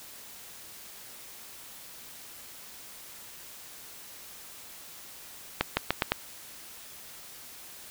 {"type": "accelerating click train", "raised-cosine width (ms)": 0.3, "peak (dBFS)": -7, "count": 5, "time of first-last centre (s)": [5.61, 6.12], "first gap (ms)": 160, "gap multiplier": 0.85, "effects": ["white hiss -47 dBFS RMS until 7.9 s"]}